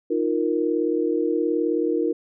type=chord; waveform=sine; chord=Eb suspended second; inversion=none; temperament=just; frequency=311.1 / 350 / 466.7 Hz; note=Eb4 / F4 / Bb4; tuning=0 / +4 / +2 cents; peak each=-24 dBFS; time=0.1-2.13 s; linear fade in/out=10 ms; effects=none